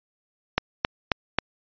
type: click train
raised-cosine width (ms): 0.3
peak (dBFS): -3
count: 4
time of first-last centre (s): 0.58-1.386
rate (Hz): 3.72
effects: resampled to 11025 Hz